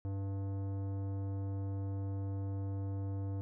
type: tone with tanh clipping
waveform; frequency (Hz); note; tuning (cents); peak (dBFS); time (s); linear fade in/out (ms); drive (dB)
sine; 98; G2; 0; -37; 0.05-3.41; 0; 15
effects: none